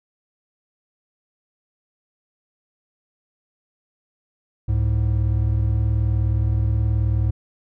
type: tone pair together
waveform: triangle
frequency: 67.5 / 106.46 Hz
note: C#2 / G#2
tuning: -45 / +43 cents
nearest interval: minor sixth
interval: 788 cents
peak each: -19 / -17 dBFS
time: 4.68-7.31 s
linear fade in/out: 10 ms
effects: none